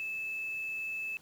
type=tone with quantisation; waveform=sine; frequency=2618 Hz; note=E7; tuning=13 cents flat; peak=-34 dBFS; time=0-1.17 s; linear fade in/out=0 ms; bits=9; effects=pink hiss -61 dBFS RMS until 1.21 s + high-pass 80 Hz 12 dB/octave